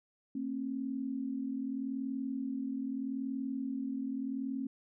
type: tone pair together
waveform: sine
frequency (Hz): 229.1 / 269.9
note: A#3 / C#4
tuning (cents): -30 / -46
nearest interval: minor third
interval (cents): 284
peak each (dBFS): -39 / -35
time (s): 0.35-4.67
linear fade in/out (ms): 5
effects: none